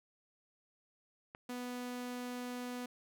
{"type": "click", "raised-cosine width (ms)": 0.5, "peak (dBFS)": -32, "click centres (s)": 1.349}
{"type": "tone", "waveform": "sawtooth", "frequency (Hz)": 246.9, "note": "B3", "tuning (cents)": 0, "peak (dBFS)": -36, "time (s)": [1.49, 2.86], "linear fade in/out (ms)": 5}
{"effects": []}